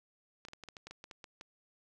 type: clicks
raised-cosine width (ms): 0.2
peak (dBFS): -30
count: 12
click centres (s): 0.451 / 0.485 / 0.534 / 0.637 / 0.687 / 0.768 / 0.87 / 0.91 / 1.041 / 1.112 / 1.242 / 1.411
effects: none